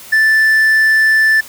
triangle tone, 1760 Hz, A6, in tune, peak -6 dBFS, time 0.12-1.41 s, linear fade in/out 10 ms, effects white hiss -35 dBFS RMS until 1.48 s

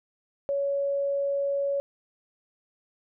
sine tone, 560 Hz, C#5, 18 cents sharp, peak -24 dBFS, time 0.49-1.8 s, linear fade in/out 0 ms, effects none

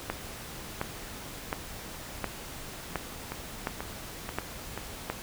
two click trains, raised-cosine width 0.5 ms, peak -14 / -19 dBFS, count 8 / 4, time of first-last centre 0.1-5.1 / 3.32-4.776 s, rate 1.4 / 2.06 Hz, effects pink hiss -42 dBFS RMS until 5.22 s

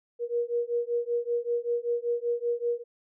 sine beating tone pair, 473.2 / 478.4 Hz, A#4 / A#4, +26 / +45 cents, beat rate 5.2 Hz, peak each -29 dBFS, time 0.19-2.84 s, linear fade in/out 50 ms, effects none

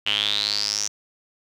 sawtooth tone with band-pass filter sweep, 103.83 Hz, G#2, in tune, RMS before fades -24 dBFS, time 0.06-0.88 s, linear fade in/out 10 ms, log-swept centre 2900 to 6100 Hz, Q 9.3, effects none

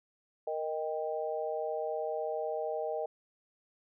sine chord, Eb major, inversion second, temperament equal with one note detuned, 466.2 / 622.3 / 789 Hz, Bb4 / Eb5 / G5, 0 / 0 / +11 cents, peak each -36 / -35 / -39 dBFS, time 0.47-3.06 s, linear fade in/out 5 ms, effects none

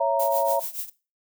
sine chord, A# diminished, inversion first, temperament equal with one note detuned, 554.4 / 665.8 / 932.3 Hz, C#5 / E5 / A#5, 0 / +17 / 0 cents, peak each -24 dBFS, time 0-0.6 s, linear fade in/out 10 ms
violet noise with tremolo, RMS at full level -29 dBFS, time 0.19-0.9 s, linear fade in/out 10 ms, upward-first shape triangle, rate 7 Hz, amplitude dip 90%
effects noise-tail reverb RT60 0.3 s tail -18 dB re dry

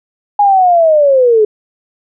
sine linear sweep, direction down, 830.6 to 415.3 Hz, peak -5 dBFS, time 0.39-1.45 s, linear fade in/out 5 ms, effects none

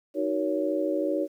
sine chord, D# minor seventh, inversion none, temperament just, 311.1 / 373.4 / 466.7 / 560 Hz, D#4 / F#4 / A#4 / C#5, 0 / +16 / +2 / +18 cents, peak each -28 / -31 / -34 / -28 dBFS, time 0.14-1.28 s, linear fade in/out 50 ms, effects 10-bit

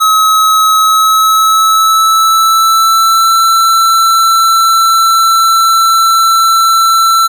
square tone with pitch glide, 1282 to 1338 Hz, E6 to E6, -49 to +25 cents, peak -6 dBFS, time 0-7.28 s, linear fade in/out 20 ms, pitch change +74 cents, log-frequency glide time 0.8-3.35 s, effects none

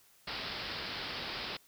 white low-pass noise, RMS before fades -40 dBFS, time 0.27-1.57 s, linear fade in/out 5 ms, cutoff 5100 Hz, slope 96 dB/octave, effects white hiss -64 dBFS RMS until 1.67 s

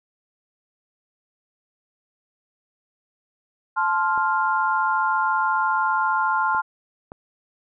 sine chord, F major, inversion first, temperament just, 873.1 / 1047.7 / 1396.9 Hz, A5 / C6 / F6, -14 / +2 / 0 cents, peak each -23 dBFS, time 3.76-6.62 s, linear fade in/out 20 ms
clicks, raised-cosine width 1 ms, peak -23 dBFS, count 3, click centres 4.177 / 6.548 / 7.119 s
effects none

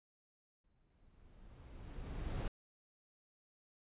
brown noise with exponential growth, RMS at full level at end -36 dBFS, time 0.64-2.48 s, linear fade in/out 2 ms, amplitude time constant 400 ms, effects resampled to 8000 Hz

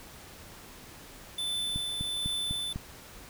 square tone with tremolo, 3520 Hz, A7, in tune, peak -30 dBFS, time 1.38-2.73 s, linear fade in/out 5 ms, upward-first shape triangle, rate 1.3 Hz, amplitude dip 30%
click train, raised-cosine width 5 ms, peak -22 dBFS, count 5, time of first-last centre 1.76-2.76 s, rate 4 Hz
effects pink hiss -49 dBFS RMS until 3.29 s

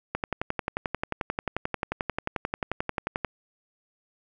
click train, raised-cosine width 0.5 ms, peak -12 dBFS, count 36, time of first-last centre 0.15-3.247 s, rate 11.3 Hz, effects none

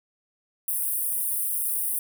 pink high-pass noise, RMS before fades -27 dBFS, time 0.68-1.99 s, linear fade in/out 2 ms, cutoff 9000 Hz, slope 96 dB/octave, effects none

